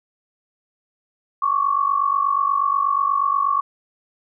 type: tone pair together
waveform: sine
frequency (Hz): 1099.7 / 1148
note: C#6 / D6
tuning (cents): -14 / -40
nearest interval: minor second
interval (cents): 74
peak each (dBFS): -19 / -20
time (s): 1.42-3.61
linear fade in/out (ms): 5
effects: none